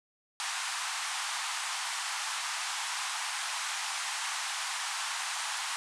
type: band-pass noise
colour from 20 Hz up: pink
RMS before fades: -35 dBFS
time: 0.4-5.76 s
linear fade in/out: 0 ms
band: 810 to 9800 Hz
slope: 48 dB/octave
effects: none